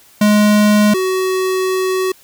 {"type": "tone pair in turn", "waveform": "square", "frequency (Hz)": [209.4, 374.7], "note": ["G#3", "F#4"], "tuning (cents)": [15, 22], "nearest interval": "minor seventh", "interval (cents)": 1007, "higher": "second", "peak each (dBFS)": [-9, -15], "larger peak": "first", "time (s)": [[0.21, 0.94], [0.94, 2.12]], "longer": "second", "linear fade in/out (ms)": 5, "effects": ["white hiss -47 dBFS RMS until 2.23 s"]}